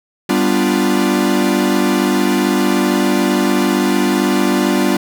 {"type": "chord", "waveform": "45% pulse", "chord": "G dominant seventh", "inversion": "none", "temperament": "equal", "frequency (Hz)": [196, 246.9, 293.7, 349.2], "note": ["G3", "B3", "D4", "F4"], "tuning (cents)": [0, 0, 0, 0], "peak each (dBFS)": -18, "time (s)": [0.29, 4.97], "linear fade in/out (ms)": 5, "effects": []}